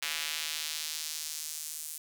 square tone with high-pass filter sweep, 77.4 Hz, D#2, 9 cents flat, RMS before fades -37 dBFS, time 0.02-1.98 s, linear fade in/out 5 ms, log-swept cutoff 2400 to 8800 Hz, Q 1.1, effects none

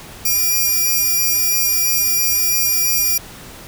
5% pulse tone pair together, 2396 / 5699 Hz, D7 / F8, +34 / +34 cents, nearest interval octave + minor third, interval 1500 cents, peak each -10 dBFS, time 0.25-3.18 s, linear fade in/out 5 ms, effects pink hiss -37 dBFS RMS until 3.67 s

